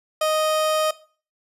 30% pulse tone, 622.3 Hz, D#5, in tune, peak -16 dBFS, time 0.21-0.91 s, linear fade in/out 5 ms, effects noise-tail reverb RT60 0.4 s tail -18 dB re dry + resampled to 32000 Hz

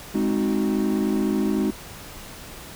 triangle chord, Ab dominant seventh, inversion none, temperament equal, 207.7 / 261.6 / 311.1 / 370 Hz, Ab3 / C4 / Eb4 / Gb4, 0 / 0 / 0 / 0 cents, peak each -21 / -24 / -23 / -25 dBFS, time 0.14-1.71 s, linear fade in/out 10 ms, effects tanh soft clip ceiling -11 dBFS + pink hiss -40 dBFS RMS until 2.75 s

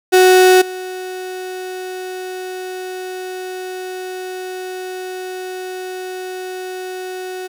35% pulse tone with level steps, 370 Hz, F#4, in tune, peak -5 / -23 dBFS, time 0.12-7.48 s, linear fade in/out 20 ms, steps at 0.61 s, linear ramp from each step 10 ms, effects none

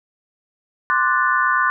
sine chord, D dominant seventh, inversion third, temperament equal, 1046.5 / 1174.7 / 1480 / 1760 Hz, C6 / D6 / F#6 / A6, 0 / 0 / 0 / 0 cents, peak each -20 / -21 / -19 / -22 dBFS, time 0.9-1.7 s, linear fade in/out 0 ms, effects none

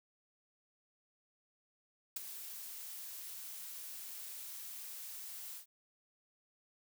blue noise with ADSR envelope, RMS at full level -36 dBFS, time 2.16-5.66 s, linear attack 7 ms, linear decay 14 ms, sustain -11 dB, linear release 99 ms, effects none

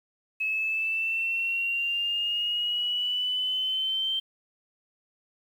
sine exponential sweep, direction up, 2579 to 3136 Hz, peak -25 dBFS, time 0.4-4.2 s, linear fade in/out 10 ms, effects 9-bit

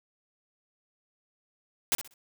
white noise with echo, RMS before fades -25 dBFS, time 1.92-1.95 s, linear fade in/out 0 ms, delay 63 ms, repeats 3, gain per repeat -12 dB, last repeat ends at 2.139 s, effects none

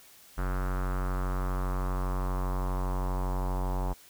square tone with low-pass filter sweep, 46.25 Hz, F#1, in tune, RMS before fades -30 dBFS, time 0.37-3.94 s, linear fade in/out 20 ms, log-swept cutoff 1400 to 910 Hz, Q 3.6, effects white hiss -55 dBFS RMS until 4.09 s

